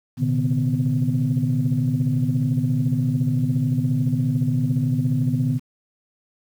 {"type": "tone cluster", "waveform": "sine", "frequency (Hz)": [119.6, 133.7, 151.1, 249.4], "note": ["A#2", "C3", "D3", "B3"], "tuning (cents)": [45, 38, 50, 17], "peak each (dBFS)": -23, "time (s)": [0.17, 5.6], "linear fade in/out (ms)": 50, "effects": ["tanh soft clip ceiling -10 dBFS", "8-bit"]}